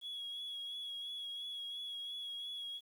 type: tone with vibrato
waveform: sine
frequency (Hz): 3340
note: G#7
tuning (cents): +9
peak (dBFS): -39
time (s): 0.01-2.81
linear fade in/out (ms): 50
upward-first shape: sine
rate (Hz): 2.9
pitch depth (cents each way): 24
effects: tanh soft clip ceiling -39 dBFS + 11-bit